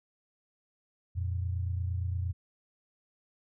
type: tone pair together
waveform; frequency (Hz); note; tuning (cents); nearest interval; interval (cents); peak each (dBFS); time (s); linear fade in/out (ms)
sine; 87.31 / 115.97; F2 / A#2; 0 / -9; perfect fourth; 491; -30 / -37; 1.15-2.33; 20
effects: none